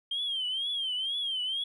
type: tone with vibrato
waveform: sine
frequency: 3179 Hz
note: G7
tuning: 24 cents sharp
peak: -28 dBFS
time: 0.11-1.64 s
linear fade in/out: 5 ms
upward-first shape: triangle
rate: 2.1 Hz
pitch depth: 140 cents each way
effects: tanh soft clip ceiling -25 dBFS